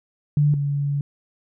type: tone pair in turn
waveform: sine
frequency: 146.83 / 142.57 Hz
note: D3 / C#3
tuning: 0 / +49 cents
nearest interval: minor second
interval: 51 cents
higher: first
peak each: -14 / -20 dBFS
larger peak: first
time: 0.37-0.54 / 0.54-1.01 s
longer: second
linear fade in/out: 2 ms
effects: none